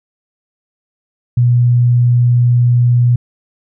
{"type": "tone", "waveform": "sine", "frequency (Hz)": 121.6, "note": "B2", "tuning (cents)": -26, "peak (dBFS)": -7, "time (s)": [1.37, 3.16], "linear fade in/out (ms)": 5, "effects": []}